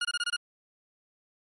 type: tone bursts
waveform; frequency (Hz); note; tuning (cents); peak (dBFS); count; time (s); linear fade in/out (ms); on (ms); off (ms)
20% pulse; 1431; F6; +42; -22; 6; 0.01-0.364; 5; 39; 24
effects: MP3 48 kbps